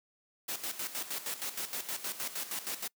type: noise with tremolo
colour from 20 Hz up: white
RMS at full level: -36 dBFS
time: 0.48-2.88 s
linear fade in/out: 10 ms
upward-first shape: square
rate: 6.4 Hz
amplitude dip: 70%
effects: noise-tail reverb RT60 0.1 s tail -25 dB re dry + high-pass 200 Hz 12 dB/octave